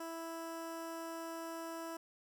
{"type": "tone with notch filter", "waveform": "15% pulse", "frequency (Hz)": 329.6, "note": "E4", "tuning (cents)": 0, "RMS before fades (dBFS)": -44, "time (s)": [0, 1.97], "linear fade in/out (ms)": 5, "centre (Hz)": 3500, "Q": 1.8, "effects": []}